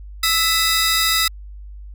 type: tone cluster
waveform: sawtooth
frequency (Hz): 1313 / 1996 / 3761 / 4943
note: E6 / B6 / A#7 / D#8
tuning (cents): -7 / +18 / +15 / -12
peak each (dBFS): -18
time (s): 0.23-1.28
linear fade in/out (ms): 5
effects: added 50 Hz sine -33 dBFS peak until 1.94 s